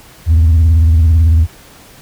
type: tone with vibrato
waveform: sine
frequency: 81 Hz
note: E2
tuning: 30 cents flat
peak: -3 dBFS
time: 0.26-1.47 s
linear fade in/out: 50 ms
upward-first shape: sine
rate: 18 Hz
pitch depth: 110 cents each way
effects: tanh soft clip ceiling -4 dBFS + pink hiss -40 dBFS RMS until 2.01 s